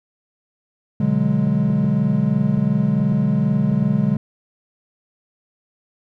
triangle chord, G# half-diminished seventh, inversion first, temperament equal, 123.47 / 146.83 / 185 / 207.7 Hz, B2 / D3 / F#3 / G#3, 0 / 0 / 0 / 0 cents, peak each -23 / -18 / -20 / -17 dBFS, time 1-4.17 s, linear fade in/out 5 ms
clicks, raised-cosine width 2 ms, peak -20 dBFS, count 8, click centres 1.47 / 1.701 / 1.844 / 2.577 / 3.001 / 3.121 / 3.717 / 3.827 s
effects none

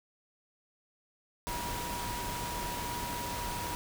sine tone in noise, 962 Hz, B5, 46 cents flat, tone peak -38 dBFS, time 1.47-3.75 s, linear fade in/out 0 ms, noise pink, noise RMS -38 dBFS, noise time 1.47-3.75 s, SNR -3 dB, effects none

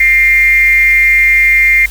sine tone with frequency modulation, 2100 Hz, C7, 6 cents sharp, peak -5 dBFS, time 0-1.86 s, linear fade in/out 5 ms, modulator 288 Hz, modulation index 0.43, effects added 50 Hz sine -24 dBFS peak until 1.9 s + white hiss -32 dBFS RMS until 1.9 s

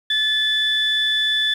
sine tone pair together, 1737 / 3477 Hz, A6 / A7, -23 / -21 cents, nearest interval octave, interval 1202 cents, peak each -21 / -17 dBFS, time 0.1-1.54 s, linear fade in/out 5 ms, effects tanh soft clip ceiling -11 dBFS + 8-bit

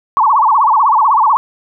sine tone with vibrato, 992 Hz, B5, 7 cents sharp, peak -7 dBFS, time 0.17-1.37 s, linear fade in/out 0 ms, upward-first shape sine, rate 16 Hz, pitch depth 260 cents each way, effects none

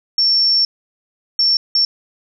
sine tone bursts at uneven times, 5440 Hz, F8, 46 cents flat, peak -11 dBFS, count 3, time 0.18-0.65 / 1.39-1.57 / 1.75-1.85 s, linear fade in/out 2 ms, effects none

